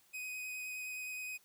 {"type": "tone with vibrato", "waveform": "45% pulse", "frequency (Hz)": 2507, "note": "D#7", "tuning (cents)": 12, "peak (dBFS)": -40, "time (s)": [0.13, 1.38], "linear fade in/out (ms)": 20, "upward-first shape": "sine", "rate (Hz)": 9.6, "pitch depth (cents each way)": 11, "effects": ["white hiss -68 dBFS RMS until 1.44 s"]}